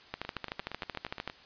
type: two click trains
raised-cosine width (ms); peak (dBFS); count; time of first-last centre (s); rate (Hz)
0.3; -18 / -23; 16 / 10; 0.14-1.276 / 0.25-1.299; 13.2 / 8.58
effects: white hiss -55 dBFS RMS until 1.45 s + resampled to 11025 Hz